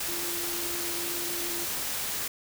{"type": "tone in noise", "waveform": "sine", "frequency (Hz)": 345, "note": "F4", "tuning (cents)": -21, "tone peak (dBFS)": -38, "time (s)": [0.08, 1.65], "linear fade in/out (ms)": 5, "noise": "white", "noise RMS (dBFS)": -32, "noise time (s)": [0, 2.28], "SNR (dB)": -9, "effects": []}